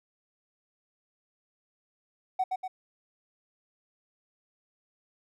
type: tone with echo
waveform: triangle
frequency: 750 Hz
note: F#5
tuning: 23 cents sharp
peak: -20 dBFS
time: 2.39-2.44 s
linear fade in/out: 10 ms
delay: 120 ms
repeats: 2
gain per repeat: -5 dB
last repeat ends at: 2.68 s
effects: tanh soft clip ceiling -21 dBFS